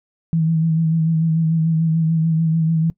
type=tone with vibrato; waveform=sine; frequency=161.8 Hz; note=E3; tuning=32 cents flat; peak=-14 dBFS; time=0.33-2.9 s; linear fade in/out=0 ms; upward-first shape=sine; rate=6.8 Hz; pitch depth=35 cents each way; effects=noise-tail reverb RT60 0.1 s tail -21 dB re dry

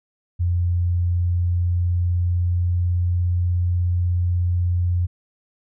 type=tone with pitch glide; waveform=sine; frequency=87.6 to 88.36 Hz; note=F2 to F2; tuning=+6 to +21 cents; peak=-17 dBFS; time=0.39-5.07 s; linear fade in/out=20 ms; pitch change=+15 cents; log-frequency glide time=0.61-3.35 s; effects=none

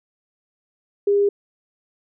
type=tone; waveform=sine; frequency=404.5 Hz; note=G#4; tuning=46 cents flat; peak=-14 dBFS; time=1.07-1.29 s; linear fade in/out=5 ms; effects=none

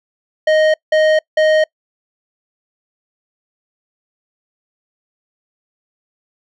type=tone bursts; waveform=square; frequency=622.3 Hz; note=D#5; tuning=in tune; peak=-10 dBFS; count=3; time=0.47-1.64 s; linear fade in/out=5 ms; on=270 ms; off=180 ms; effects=noise-tail reverb RT60 0.1 s tail -26 dB re dry + low-pass 3000 Hz 12 dB/octave

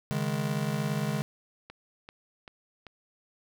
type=chord; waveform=square; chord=C# suspended second; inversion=none; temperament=just; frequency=138.59 / 155.92 / 207.9 Hz; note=C#3 / D#3 / G#3; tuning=0 / +4 / +2 cents; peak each=-33 dBFS; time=0.11-1.22 s; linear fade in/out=0 ms
type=click train; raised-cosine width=0.3 ms; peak=-28 dBFS; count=4; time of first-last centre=1.7-2.867 s; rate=2.57 Hz
effects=none

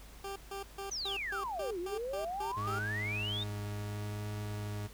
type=tone bursts; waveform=20% pulse; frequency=394.2 Hz; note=G4; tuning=10 cents sharp; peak=-34 dBFS; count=10; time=0.24-2.79 s; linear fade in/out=5 ms; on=120 ms; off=150 ms
type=exponential two-way sweep; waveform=sine; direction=down then up; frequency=6310 to 338.3 to 3745 Hz; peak=-35 dBFS; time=0.91-3.44 s; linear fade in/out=10 ms; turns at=1.79 s
type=tone with vibrato; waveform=40% pulse; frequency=103.83 Hz; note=G#2; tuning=in tune; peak=-36 dBFS; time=2.56-4.88 s; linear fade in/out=20 ms; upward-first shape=triangle; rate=0.7 Hz; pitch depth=14 cents each way
effects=added 50 Hz sine -52 dBFS peak until 4.93 s + pink hiss -56 dBFS RMS until 4.93 s

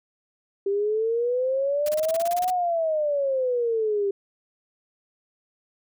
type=exponential two-way sweep; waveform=sine; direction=up then down; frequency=392 to 740 to 392 Hz; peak=-21 dBFS; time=0.66-4.11 s; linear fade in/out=5 ms; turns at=2.5 s
type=noise bursts; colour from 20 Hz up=white; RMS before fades=-35 dBFS; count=12; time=1.86-2.503 s; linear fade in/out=2 ms; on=27 ms; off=29 ms
effects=none

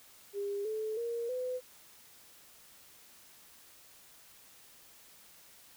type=tone with pitch steps; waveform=sine; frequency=403.1 / 434.5 / 468.4 / 504.9 Hz; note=G4 / A4 / A#4 / B4; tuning=+48 / -22 / +8 / +38 cents; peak=-33 dBFS; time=0.33-1.61 s; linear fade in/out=50 ms; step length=320 ms; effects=white hiss -58 dBFS RMS until 5.76 s

